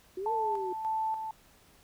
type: exponential two-way sweep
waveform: sine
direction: up then down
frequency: 359.9 to 466.2 to 359.9 Hz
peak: -33 dBFS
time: 0.17-0.73 s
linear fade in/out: 5 ms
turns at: 0.32 s
type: tone with tremolo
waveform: sine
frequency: 880 Hz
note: A5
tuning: in tune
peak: -28 dBFS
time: 0.26-1.31 s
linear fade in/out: 2 ms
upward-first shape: square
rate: 1.7 Hz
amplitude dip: 50%
effects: pink hiss -61 dBFS RMS until 1.83 s